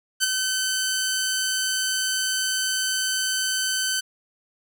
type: tone with ADSR envelope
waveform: 10% pulse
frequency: 1528 Hz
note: G6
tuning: 45 cents flat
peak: -8 dBFS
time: 0.2-4.01 s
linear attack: 35 ms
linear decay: 17 ms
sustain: -6 dB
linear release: 16 ms
effects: none